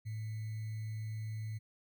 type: tone with sample-and-hold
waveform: sine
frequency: 109.1 Hz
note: A2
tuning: 14 cents flat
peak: -37 dBFS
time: 0.05-1.59 s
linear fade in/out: 20 ms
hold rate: 2100 Hz
effects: none